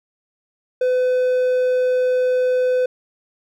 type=tone; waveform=triangle; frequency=505 Hz; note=B4; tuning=39 cents sharp; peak=-13 dBFS; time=0.81-2.86 s; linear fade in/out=5 ms; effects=none